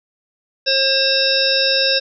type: harmonic tone with a mistuned harmonic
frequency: 536 Hz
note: C5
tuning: 42 cents sharp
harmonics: 1 / 3 / 5 / 7 / 9 / 10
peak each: -20 / -23 / -23 / -20 / -23 / -18 dBFS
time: 0.66-2 s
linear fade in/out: 20 ms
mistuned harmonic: 7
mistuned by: +20 cents
effects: none